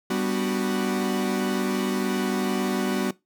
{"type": "chord", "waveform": "45% pulse", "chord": "G major seventh", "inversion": "none", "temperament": "equal", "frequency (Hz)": [196, 246.9, 293.7, 370], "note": ["G3", "B3", "D4", "F#4"], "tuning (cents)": [0, 0, 0, 0], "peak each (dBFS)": [-28, -28, -33, -28], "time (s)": [0.1, 3.11], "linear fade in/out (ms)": 5, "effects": ["noise-tail reverb RT60 0.2 s tail -20 dB re dry"]}